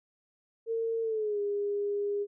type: tone with pitch glide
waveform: sine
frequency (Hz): 454.9 to 407.6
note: A#4 to G#4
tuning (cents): -42 to -32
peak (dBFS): -28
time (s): 0.66-2.27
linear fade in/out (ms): 50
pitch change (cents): -190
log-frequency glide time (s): 1.02-1.4
effects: none